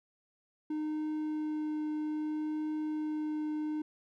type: tone with vibrato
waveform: triangle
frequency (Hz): 306.2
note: D#4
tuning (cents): -28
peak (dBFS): -30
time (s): 0.7-3.82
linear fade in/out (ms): 5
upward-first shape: triangle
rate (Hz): 0.62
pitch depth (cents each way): 9
effects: none